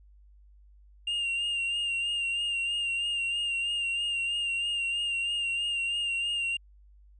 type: tone with vibrato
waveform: triangle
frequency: 2794 Hz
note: F7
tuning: in tune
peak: -26 dBFS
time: 1.07-6.57 s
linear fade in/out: 5 ms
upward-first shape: sine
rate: 3.1 Hz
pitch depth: 33 cents each way
effects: added 50 Hz sine -53 dBFS peak until 7.19 s + resampled to 22050 Hz